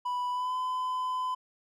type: tone with pitch glide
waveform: triangle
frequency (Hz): 987.8 to 1013.8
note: B5 to B5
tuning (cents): 0 to +45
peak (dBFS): -27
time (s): 0.05-1.35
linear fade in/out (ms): 10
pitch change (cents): +45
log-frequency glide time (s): 0.31-0.54
effects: none